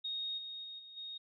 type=tone with level steps; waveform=sine; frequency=3729 Hz; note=A#7; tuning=in tune; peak=-36 / -42 / -44 / -50 / -42 dBFS; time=0.04-1.18 s; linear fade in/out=10 ms; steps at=0.37 / 0.63 / 0.78 / 0.96 s; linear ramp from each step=20 ms; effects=none